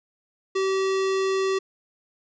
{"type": "tone", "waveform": "square", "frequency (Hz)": 384.1, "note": "G4", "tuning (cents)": -35, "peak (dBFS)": -22, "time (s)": [0.55, 1.59], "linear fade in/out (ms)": 10, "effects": ["resampled to 16000 Hz"]}